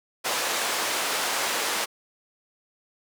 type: band-pass noise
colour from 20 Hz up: pink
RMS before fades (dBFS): -27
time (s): 0.24-1.86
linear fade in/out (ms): 20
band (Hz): 580 to 11000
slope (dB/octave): 12
effects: none